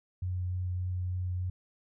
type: tone with vibrato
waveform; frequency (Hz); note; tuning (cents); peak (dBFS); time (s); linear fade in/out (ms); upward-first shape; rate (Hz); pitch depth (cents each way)
sine; 90.8; F#2; -32; -30; 0.22-1.5; 5; triangle; 3.4; 11
effects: none